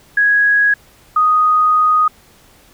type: tone pair in turn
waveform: sine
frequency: 1661.2 / 1244.5 Hz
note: G#6 / D#6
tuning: 0 / 0 cents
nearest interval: perfect fourth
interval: 500 cents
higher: first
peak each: -9 dBFS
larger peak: neither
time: 0.17-0.74 / 1.16-2.08 s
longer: second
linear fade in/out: 5 ms
effects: pink hiss -48 dBFS RMS until 2.73 s